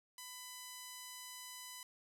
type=tone; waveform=5% pulse; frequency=1000 Hz; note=B5; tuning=21 cents sharp; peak=-36 dBFS; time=0.18-1.83 s; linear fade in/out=2 ms; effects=none